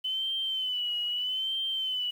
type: tone with vibrato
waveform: sine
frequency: 3023 Hz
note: F#7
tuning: 36 cents sharp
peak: -28 dBFS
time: 0.04-2.11 s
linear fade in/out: 10 ms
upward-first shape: sine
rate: 0.79 Hz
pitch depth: 70 cents each way
effects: 9-bit